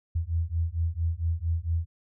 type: beating tone pair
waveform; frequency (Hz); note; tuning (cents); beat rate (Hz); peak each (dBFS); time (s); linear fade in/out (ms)
sine; 81.1 / 85.5; E2 / F2; -28 / -36; 4.4; -28; 0.15-1.86; 10
effects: none